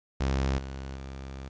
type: tone with level steps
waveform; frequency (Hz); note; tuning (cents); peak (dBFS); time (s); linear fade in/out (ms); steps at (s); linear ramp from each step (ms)
sawtooth; 67; C2; +42; -21 / -32 / -34; 0.2-1.49; 10; 0.58 / 0.96; 2
effects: resampled to 16000 Hz + 10-bit